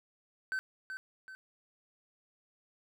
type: tone with echo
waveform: triangle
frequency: 1533 Hz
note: G6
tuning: 39 cents flat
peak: -30 dBFS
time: 0.52-0.59 s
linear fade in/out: 0 ms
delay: 380 ms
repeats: 2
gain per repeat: -7 dB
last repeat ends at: 1.35 s
effects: none